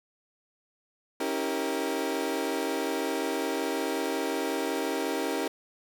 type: chord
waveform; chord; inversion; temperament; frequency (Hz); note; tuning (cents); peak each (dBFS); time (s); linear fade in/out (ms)
30% pulse; C# diminished seventh; none; equal with one note detuned; 277.2 / 322.7 / 392 / 466.2; C#4 / E4 / G4 / Bb4; 0 / -37 / 0 / 0; -31; 1.2-5.48; 5
effects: none